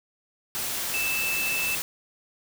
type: tone in noise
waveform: sine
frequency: 2637 Hz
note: E7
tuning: in tune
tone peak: -26 dBFS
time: 0.94-1.75 s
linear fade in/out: 0 ms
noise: white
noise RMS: -30 dBFS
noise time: 0.55-1.82 s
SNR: +1 dB
effects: none